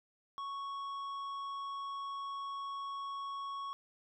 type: tone with tanh clipping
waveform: triangle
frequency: 1108.7 Hz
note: C#6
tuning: in tune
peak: -40 dBFS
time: 0.38-3.73 s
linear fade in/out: 0 ms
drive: 12 dB
effects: none